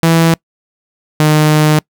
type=tone pair in turn; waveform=sawtooth; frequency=164.81 / 152.94 Hz; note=E3 / D#3; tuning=0 / -29 cents; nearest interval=minor second; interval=129 cents; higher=first; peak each=-3 dBFS; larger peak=neither; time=0.03-0.34 / 1.2-1.79 s; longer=second; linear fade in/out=0 ms; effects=noise-tail reverb RT60 0.1 s tail -26 dB re dry